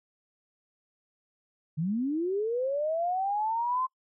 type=linear sweep; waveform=sine; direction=up; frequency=145.8 to 1048 Hz; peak=-26 dBFS; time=1.77-3.87 s; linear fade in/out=20 ms; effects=noise-tail reverb RT60 0.1 s tail -22 dB re dry